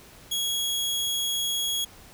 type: tone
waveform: sawtooth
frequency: 3322 Hz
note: G#7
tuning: in tune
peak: -22 dBFS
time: 0.31-1.85 s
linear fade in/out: 10 ms
effects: pink hiss -50 dBFS RMS until 2.13 s